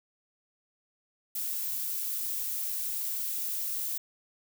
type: noise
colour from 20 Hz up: violet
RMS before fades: -33 dBFS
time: 1.35-3.98 s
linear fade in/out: 5 ms
effects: none